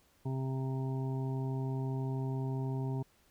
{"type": "harmonic tone", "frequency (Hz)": 132.3, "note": "C3", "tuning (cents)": 20, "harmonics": [1, 2, 3, 5, 6, 7], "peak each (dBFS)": [-33, -41, -43, -51, -53, -49], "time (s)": [0.25, 3.03], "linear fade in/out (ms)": 10, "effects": ["pink hiss -68 dBFS RMS until 3.3 s"]}